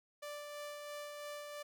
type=tone with tremolo; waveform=sawtooth; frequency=587.3 Hz; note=D5; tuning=in tune; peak=-39 dBFS; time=0.22-1.63 s; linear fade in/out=10 ms; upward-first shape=sine; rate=3 Hz; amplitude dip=30%; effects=none